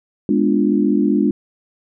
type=chord; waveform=sine; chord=G# diminished seventh; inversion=none; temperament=equal; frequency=207.7 / 246.9 / 293.7 / 349.2 Hz; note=G#3 / B3 / D4 / F4; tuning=0 / 0 / 0 / 0 cents; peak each=-17 / -20 / -17 / -21 dBFS; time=0.29-1.31 s; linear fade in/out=2 ms; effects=none